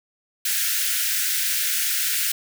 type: high-pass noise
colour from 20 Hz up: white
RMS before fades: -23 dBFS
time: 0.45-2.32 s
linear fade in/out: 5 ms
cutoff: 1400 Hz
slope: 96 dB/octave
effects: none